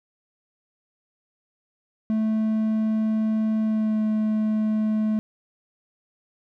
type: tone with pitch glide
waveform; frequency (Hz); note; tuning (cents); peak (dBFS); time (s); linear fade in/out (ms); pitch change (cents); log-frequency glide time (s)
triangle; 218.5 to 215.9; A3 to A3; -12 to -33; -18; 2.1-5.19; 0; -21; 3.61-4.01
effects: none